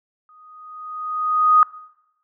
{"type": "tone with exponential growth", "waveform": "sine", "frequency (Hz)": 1244.5, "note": "D#6", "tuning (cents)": 0, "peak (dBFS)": -8, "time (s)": [0.29, 1.63], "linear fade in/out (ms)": 1, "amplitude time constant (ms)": 290, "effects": ["noise-tail reverb RT60 0.9 s tail -22 dB re dry"]}